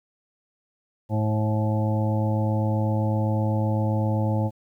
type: harmonic tone with a mistuned harmonic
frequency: 107.8 Hz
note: A2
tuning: 35 cents flat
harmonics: 1 / 2 / 3 / 5 / 6 / 7 / 8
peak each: -22 / -28 / -32 / -31 / -38 / -38 / -34 dBFS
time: 1.09-4.51 s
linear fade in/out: 50 ms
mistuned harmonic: 6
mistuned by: +17 cents
effects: 10-bit